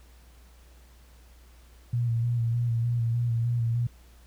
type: tone with vibrato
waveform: sine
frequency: 117.7 Hz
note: A#2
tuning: 17 cents sharp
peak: -23 dBFS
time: 1.93-3.87 s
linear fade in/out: 5 ms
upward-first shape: square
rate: 3.3 Hz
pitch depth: 29 cents each way
effects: added 60 Hz sine -51 dBFS peak until 4.26 s + pink hiss -60 dBFS RMS until 4.26 s